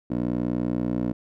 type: tone with band-pass filter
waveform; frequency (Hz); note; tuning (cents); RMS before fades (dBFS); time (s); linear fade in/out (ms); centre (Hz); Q
15% pulse; 60.3; B1; -41; -26; 0.1-1.13; 10; 310; 2.2
effects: none